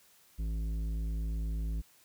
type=tone with tanh clipping; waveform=sine; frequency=54.3 Hz; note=A1; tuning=22 cents flat; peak=-33 dBFS; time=0.38-1.82 s; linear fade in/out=20 ms; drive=11 dB; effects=white hiss -63 dBFS RMS until 2.04 s